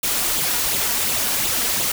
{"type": "noise with flanger", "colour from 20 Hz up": "white", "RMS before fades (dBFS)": -21, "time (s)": [0.03, 1.92], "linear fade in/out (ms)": 5, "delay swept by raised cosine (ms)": [0.26, 4.26], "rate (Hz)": 2.8, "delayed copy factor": 0.55, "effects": []}